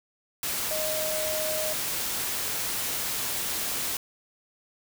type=tone in noise; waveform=sine; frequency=622.3 Hz; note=D#5; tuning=in tune; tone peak=-30 dBFS; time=0.71-1.73 s; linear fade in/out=2 ms; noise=white; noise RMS=-30 dBFS; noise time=0.43-3.97 s; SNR=-3 dB; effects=none